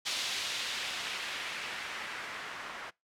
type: noise with low-pass filter sweep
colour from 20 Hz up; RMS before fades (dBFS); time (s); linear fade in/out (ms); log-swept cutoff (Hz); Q
blue; -38; 0.05-2.91; 20; 4100 to 1400; 1.2
effects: noise-tail reverb RT60 0.2 s tail -23 dB re dry